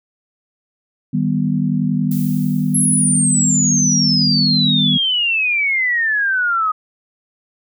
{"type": "chord", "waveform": "sine", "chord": "Eb augmented", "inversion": "none", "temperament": "equal", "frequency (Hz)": [155.56, 196, 246.9], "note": ["Eb3", "G3", "B3"], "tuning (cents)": [0, 0, 0], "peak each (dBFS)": -19, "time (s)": [1.13, 4.98], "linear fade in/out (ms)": 10}
{"type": "noise with exponential decay", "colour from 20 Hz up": "violet", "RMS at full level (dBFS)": -30, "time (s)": [2.11, 3.82], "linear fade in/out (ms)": 5, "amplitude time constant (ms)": 370}
{"type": "exponential sweep", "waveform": "sine", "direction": "down", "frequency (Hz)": [11220, 1244.5], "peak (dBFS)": -14, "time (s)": [2.74, 6.72], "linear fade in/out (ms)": 10}
{"effects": []}